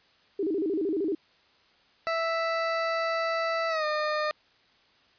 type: tone with vibrato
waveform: sine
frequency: 354.5 Hz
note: F4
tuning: 26 cents sharp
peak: -25 dBFS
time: 0.39-1.15 s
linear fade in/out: 5 ms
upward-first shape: square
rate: 13 Hz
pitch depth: 200 cents each way
type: tone with pitch glide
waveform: 20% pulse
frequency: 659.3 to 608.1 Hz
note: E5 to D#5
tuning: 0 to -40 cents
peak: -21 dBFS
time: 2.07-4.31 s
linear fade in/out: 0 ms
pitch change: -140 cents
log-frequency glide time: 3.69-3.85 s
effects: white hiss -62 dBFS RMS until 5.18 s + resampled to 11025 Hz